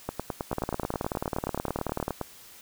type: two click trains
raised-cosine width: 1 ms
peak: -14 / -15 dBFS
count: 30 / 21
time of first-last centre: 0.53-2.081 / 0.09-2.213 s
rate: 18.7 / 9.42 Hz
effects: white hiss -50 dBFS RMS until 2.61 s